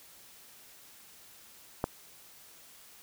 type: click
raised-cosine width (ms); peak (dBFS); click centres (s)
1; -14; 1.841
effects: white hiss -55 dBFS RMS until 3.02 s